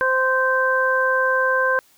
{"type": "harmonic tone", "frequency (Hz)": 520, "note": "C5", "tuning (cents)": -11, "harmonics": [1, 2, 3], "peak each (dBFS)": [-21, -22, -19], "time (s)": [0.01, 1.79], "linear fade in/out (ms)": 0, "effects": ["white hiss -56 dBFS RMS until 1.97 s"]}